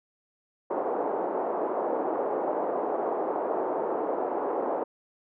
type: band-pass noise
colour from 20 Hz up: pink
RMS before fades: -29 dBFS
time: 0.7-4.84 s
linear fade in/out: 10 ms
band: 360 to 890 Hz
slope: 24 dB/octave
effects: none